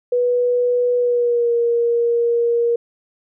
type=tone with pitch glide; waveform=sine; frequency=489.8 to 470.7 Hz; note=B4 to A#4; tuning=-14 to +17 cents; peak=-14 dBFS; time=0.12-2.76 s; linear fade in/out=5 ms; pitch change=-69 cents; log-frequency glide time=0.97-1.52 s; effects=none